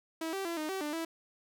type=tone with pitch steps; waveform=sawtooth; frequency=324.1 / 388.2 / 337.7 / 307.9 / 383.4 / 297.6 / 328.3 Hz; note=E4 / G4 / E4 / D#4 / G4 / D4 / E4; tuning=-29 / -17 / +42 / -18 / -38 / +23 / -7 cents; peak=-30 dBFS; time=0.21-1.05 s; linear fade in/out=5 ms; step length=120 ms; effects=none